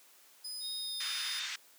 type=tone; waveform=sawtooth; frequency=5010 Hz; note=D#8; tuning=11 cents sharp; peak=-37 dBFS; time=0.44-1.4 s; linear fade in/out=10 ms
type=tone with pitch glide; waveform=sine; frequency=3729 to 3629 Hz; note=A#7 to A#7; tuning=0 to -47 cents; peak=-39 dBFS; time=0.6-1.49 s; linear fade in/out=50 ms; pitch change=-47 cents; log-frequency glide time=0.79-1.01 s
type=band-pass noise; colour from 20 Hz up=pink; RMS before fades=-40 dBFS; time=1-1.56 s; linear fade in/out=5 ms; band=1500 to 6400 Hz; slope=24 dB/octave
effects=white hiss -61 dBFS RMS until 1.78 s + high-pass 300 Hz 12 dB/octave